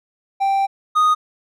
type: tone pair in turn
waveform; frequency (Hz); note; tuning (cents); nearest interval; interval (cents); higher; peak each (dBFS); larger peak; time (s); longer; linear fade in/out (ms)
triangle; 784 / 1240.9; G5 / D#6; 0 / -5; minor sixth; 795; second; -13 / -10; second; 0.4-0.67 / 0.95-1.15; first; 20
effects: none